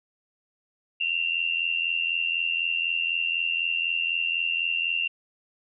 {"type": "tone pair together", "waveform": "sine", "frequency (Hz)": [2706, 2790], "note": ["E7", "F7"], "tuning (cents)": [45, -2], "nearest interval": "minor second", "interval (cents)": 53, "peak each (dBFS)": [-27, -26], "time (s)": [1, 5.08], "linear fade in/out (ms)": 10, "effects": []}